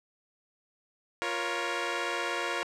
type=chord; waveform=10% pulse; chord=Bb minor; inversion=second; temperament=equal with one note detuned; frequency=349.2 / 471 / 554.4 Hz; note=F4 / Bb4 / Db5; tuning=0 / +18 / 0 cents; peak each=-26 dBFS; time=1.22-2.63 s; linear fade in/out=0 ms; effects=low-pass 6000 Hz 12 dB/octave